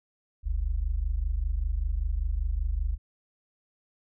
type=tone pair together; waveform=sine; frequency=42.87 / 68 Hz; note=F1 / C#2; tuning=-31 / -33 cents; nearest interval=minor sixth; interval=798 cents; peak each=-27 / -29 dBFS; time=0.43-2.98 s; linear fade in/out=50 ms; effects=none